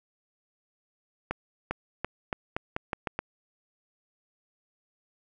accelerating click train, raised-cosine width 0.5 ms, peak -14 dBFS, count 9, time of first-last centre 1.31-3.19 s, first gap 400 ms, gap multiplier 0.84, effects none

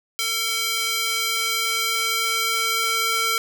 square tone with high-pass filter sweep, 451.7 Hz, A4, 45 cents sharp, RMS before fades -23 dBFS, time 0.19-3.38 s, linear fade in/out 0 ms, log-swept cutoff 2600 to 1500 Hz, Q 0.99, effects none

